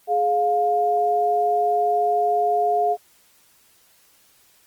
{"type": "tone pair together", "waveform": "sine", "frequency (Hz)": [420.2, 706.2], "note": ["G#4", "F5"], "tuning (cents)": [20, 19], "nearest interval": "major sixth", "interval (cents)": 899, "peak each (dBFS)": [-23, -18], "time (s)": [0.07, 2.97], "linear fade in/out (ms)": 50, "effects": ["white hiss -57 dBFS RMS until 4.66 s", "Opus 24 kbps"]}